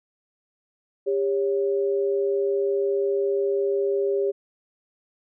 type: tone pair together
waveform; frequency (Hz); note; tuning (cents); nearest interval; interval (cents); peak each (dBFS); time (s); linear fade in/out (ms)
sine; 400 / 554.4; G4 / C#5; +35 / 0; tritone; 565; -21 / -28; 1.06-4.32; 20
effects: none

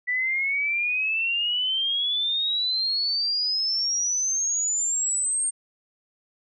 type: exponential sweep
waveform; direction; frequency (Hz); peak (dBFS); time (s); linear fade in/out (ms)
sine; up; 1964 to 8690; -22; 0.07-5.51; 20
effects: none

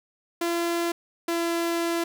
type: tone pair in turn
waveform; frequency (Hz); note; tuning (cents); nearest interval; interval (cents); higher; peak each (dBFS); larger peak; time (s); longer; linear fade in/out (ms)
sawtooth; 340.7 / 337.8; F4 / E4; -43 / +42; unison; 15; first; -20; neither; 0.41-0.92 / 1.28-2.04; second; 5
effects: none

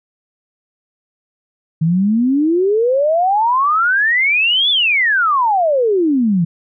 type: exponential two-way sweep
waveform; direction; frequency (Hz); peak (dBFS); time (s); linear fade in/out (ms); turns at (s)
sine; up then down; 155.1 to 3535 to 160.9; -11; 1.81-6.45; 10; 4.7
effects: none

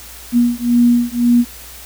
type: beating tone pair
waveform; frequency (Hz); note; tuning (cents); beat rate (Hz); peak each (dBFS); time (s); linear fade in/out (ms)
sine; 239 / 240.9; A#3 / B3; +43 / -43; 1.9; -13 / -13; 0.32-1.45; 50
effects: added 60 Hz sine -40 dBFS peak until 1.85 s + white hiss -36 dBFS RMS until 1.85 s

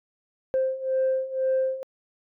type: beating tone pair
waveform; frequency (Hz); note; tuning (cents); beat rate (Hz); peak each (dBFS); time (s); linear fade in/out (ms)
sine; 523.3 / 525.3; C5 / C5; 0 / +7; 2; -26 / -23; 0.54-1.83; 0
effects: tanh soft clip ceiling -17 dBFS

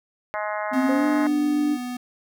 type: harmonic tone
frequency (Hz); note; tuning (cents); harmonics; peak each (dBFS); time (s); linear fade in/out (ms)
210.5; G#3; +24; 3 / 4 / 5 / 6 / 7 / 8 / 9 / 10; -29 / -31 / -33 / -35 / -36 / -37 / -38 / -39; 0.34-1.27; 0
type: tone with pitch glide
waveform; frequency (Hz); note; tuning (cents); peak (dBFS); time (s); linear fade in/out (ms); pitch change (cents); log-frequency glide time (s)
sine; 261.6 to 295.3; C4 to D4; 0 to +10; -19; 0.71-1.78; 50; +210; 0.82-1.06
type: tone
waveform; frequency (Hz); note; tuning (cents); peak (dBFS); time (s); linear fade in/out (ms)
square; 247.8; B3; +6; -29; 0.73-1.97; 5
type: tone with exponential decay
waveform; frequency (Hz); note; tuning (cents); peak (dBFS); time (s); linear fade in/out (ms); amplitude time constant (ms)
sine; 523.3; C5; 0; -24; 0.89-1.54; 1; 140
effects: none

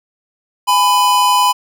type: tone pair together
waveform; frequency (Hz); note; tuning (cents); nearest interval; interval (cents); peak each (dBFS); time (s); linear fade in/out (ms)
square; 828.9 / 1000; G#5 / B5; -4 / +21; minor third; 325; -18 / -11; 0.67-1.53; 20
effects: none

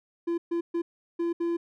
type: tone bursts at uneven times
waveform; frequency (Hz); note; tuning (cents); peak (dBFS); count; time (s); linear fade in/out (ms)
triangle; 340; F4; -46; -23; 5; 0.27-0.38 / 0.51-0.61 / 0.74-0.82 / 1.19-1.33 / 1.4-1.57; 10
effects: none

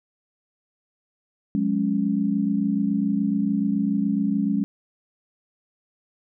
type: chord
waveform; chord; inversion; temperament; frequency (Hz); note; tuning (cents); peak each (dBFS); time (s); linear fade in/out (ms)
sine; F# suspended second; none; equal with one note detuned; 180.67 / 207.7 / 277.2; F#3 / G#3 / C#4; -41 / 0 / 0; -27 / -22 / -25; 1.55-4.64; 0
effects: none

